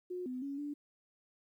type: tone with pitch steps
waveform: sine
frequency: 361.2 / 253.5 / 279.1 / 291 Hz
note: F#4 / B3 / C#4 / D4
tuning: -42 / +45 / +12 / -16 cents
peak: -37 dBFS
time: 0.1-0.74 s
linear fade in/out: 10 ms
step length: 160 ms
effects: 12-bit